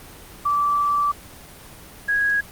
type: tone pair in turn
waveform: sine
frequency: 1162 / 1654.3 Hz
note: D6 / G#6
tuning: -19 / -7 cents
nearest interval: tritone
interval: 612 cents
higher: second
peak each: -17 dBFS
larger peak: neither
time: 0.45-1.12 / 2.08-2.41 s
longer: first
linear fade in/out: 10 ms
effects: pink hiss -42 dBFS RMS until 2.51 s + Opus 24 kbps